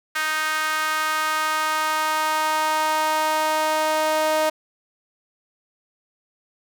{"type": "tone with high-pass filter sweep", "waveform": "sawtooth", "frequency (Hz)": 311.1, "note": "D#4", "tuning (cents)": 0, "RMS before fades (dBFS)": -22, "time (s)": [0.15, 4.5], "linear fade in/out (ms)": 10, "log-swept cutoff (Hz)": [1500, 680], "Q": 2.7, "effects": []}